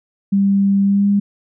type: tone with pitch glide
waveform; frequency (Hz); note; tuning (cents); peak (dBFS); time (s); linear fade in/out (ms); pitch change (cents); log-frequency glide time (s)
sine; 197.8 to 201.7; G3 to G3; +16 to +50; -11; 0.32-1.2; 10; +34; 0.83-1.09
effects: none